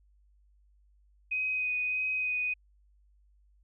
sine tone with vibrato, 2505 Hz, D#7, 11 cents sharp, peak -28 dBFS, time 1.31-2.54 s, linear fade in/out 10 ms, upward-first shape sine, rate 1.6 Hz, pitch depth 13 cents each way, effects added 50 Hz sine -61 dBFS peak until 3.63 s

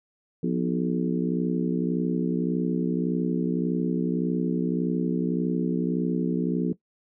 harmonic tone with a mistuned harmonic, 61.74 Hz, B1, in tune, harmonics 3 / 4 / 5 / 6 / 7, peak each -26 / -28 / -30 / -32 / -33 dBFS, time 0.43-6.73 s, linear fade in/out 5 ms, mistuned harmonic 3, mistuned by -99 cents, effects noise-tail reverb RT60 0.1 s tail -17 dB re dry

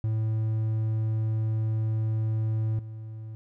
triangle tone with level steps, 110 Hz, A2, in tune, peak -22 / -34 dBFS, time 0.04-3.35 s, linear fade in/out 0 ms, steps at 2.79 s, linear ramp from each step 2 ms, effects none

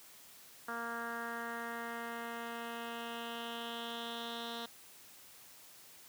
10% pulse tone with low-pass filter sweep, 233.1 Hz, A#3, in tune, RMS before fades -42 dBFS, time 0.68-4.66 s, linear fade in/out 5 ms, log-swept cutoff 1500 to 4000 Hz, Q 3.8, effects white hiss -57 dBFS RMS until 6.08 s + high-pass 80 Hz 12 dB/octave

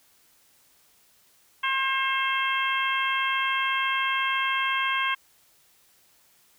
harmonic tone, 534 Hz, C5, 35 cents sharp, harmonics 2 / 3 / 4 / 5 / 6, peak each -27 / -29 / -30 / -31 / -32 dBFS, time 1.63-5.15 s, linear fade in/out 10 ms, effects white hiss -61 dBFS RMS until 6.58 s

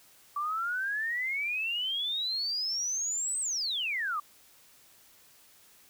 sine exponential two-way sweep, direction up then down, 1148 to 8372 to 1148 Hz, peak -29 dBFS, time 0.36-4.2 s, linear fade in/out 5 ms, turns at 3.4 s, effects white hiss -59 dBFS RMS until 5.89 s

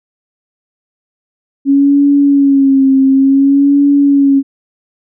sine tone with vibrato, 275.6 Hz, C#4, 10 cents flat, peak -5 dBFS, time 1.65-4.43 s, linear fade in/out 50 ms, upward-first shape sine, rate 0.56 Hz, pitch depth 51 cents each way, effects none

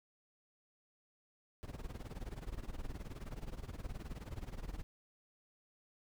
brown noise with tremolo, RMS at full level -41 dBFS, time 1.63-4.83 s, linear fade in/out 0 ms, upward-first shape sine, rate 19 Hz, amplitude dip 85%, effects none

